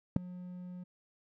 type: tone with ADSR envelope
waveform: triangle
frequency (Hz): 180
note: F#3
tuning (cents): -47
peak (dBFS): -16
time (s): 0.16-0.84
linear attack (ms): 4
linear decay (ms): 6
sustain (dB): -24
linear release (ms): 11
effects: none